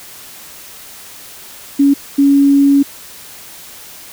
sine tone bursts at uneven times, 280.1 Hz, C#4, 18 cents sharp, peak -6 dBFS, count 2, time 1.79-1.94 / 2.18-2.83 s, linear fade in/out 10 ms, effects white hiss -35 dBFS RMS until 4.12 s

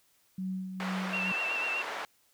sine tone with tremolo, 187.4 Hz, F#3, 22 cents sharp, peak -31 dBFS, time 0.38-1.32 s, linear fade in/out 5 ms, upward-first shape sine, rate 2.2 Hz, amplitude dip 50%
white band-pass noise, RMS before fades -38 dBFS, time 0.8-2.05 s, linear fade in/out 0 ms, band 520 to 1700 Hz, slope 12 dB/octave
sine tone with vibrato, 2698 Hz, E7, 40 cents sharp, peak -30 dBFS, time 1.13-1.82 s, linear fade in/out 5 ms, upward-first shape sine, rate 8.1 Hz, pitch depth 40 cents each way
effects white hiss -68 dBFS RMS until 2.33 s

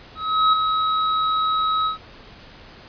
square tone with ADSR envelope, 1278 Hz, D#6, 46 cents sharp, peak -13 dBFS, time 0.15-1.98 s, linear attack 380 ms, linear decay 6 ms, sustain -6 dB, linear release 120 ms, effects pink hiss -44 dBFS RMS until 2.88 s + resampled to 11025 Hz

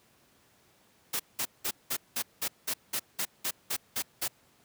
white noise bursts, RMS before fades -31 dBFS, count 13, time 1.13-4.281 s, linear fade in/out 10 ms, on 67 ms, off 190 ms, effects pink hiss -64 dBFS RMS until 4.64 s + high-pass 100 Hz 12 dB/octave

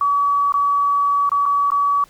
sine tone with dropouts, 1139 Hz, C#6, 47 cents sharp, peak -14 dBFS, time 0.01-2.04 s, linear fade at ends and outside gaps 2 ms, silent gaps 0.522-0.54 / 1.293-1.317 / 1.456-1.461 / 1.704-1.718 s, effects pink hiss -51 dBFS RMS until 2.09 s

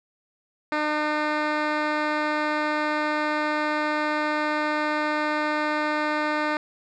10% pulse tone with low-pass filter, 302.5 Hz, D#4, 49 cents flat, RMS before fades -25 dBFS, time 0.72-6.57 s, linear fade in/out 2 ms, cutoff 2900 Hz, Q 1.1, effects none

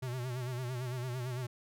square tone with vibrato, 125.4 Hz, B2, 27 cents sharp, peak -36 dBFS, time 0.02-1.47 s, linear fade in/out 10 ms, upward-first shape sine, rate 8.9 Hz, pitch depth 76 cents each way, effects none

